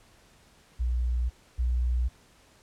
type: tone pair in turn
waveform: sine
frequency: 60.6 / 61.09 Hz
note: B1 / B1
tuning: -32 / -18 cents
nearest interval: unison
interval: 14 cents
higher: second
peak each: -24 / -23 dBFS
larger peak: second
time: 0.79-1.3 / 1.58-2.09 s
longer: neither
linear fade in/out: 20 ms
effects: pink hiss -59 dBFS RMS until 2.62 s + low-pass 10000 Hz 12 dB/octave